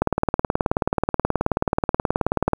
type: click train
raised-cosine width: 1 ms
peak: -4 dBFS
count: 48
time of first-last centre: 0.02-2.533 s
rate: 18.7 Hz
effects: 7-bit